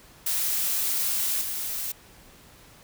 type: noise with level steps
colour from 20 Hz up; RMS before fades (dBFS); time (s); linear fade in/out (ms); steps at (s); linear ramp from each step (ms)
blue; -26 / -31; 0.26-1.92; 5; 1.41; 5
effects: pink hiss -52 dBFS RMS until 2.83 s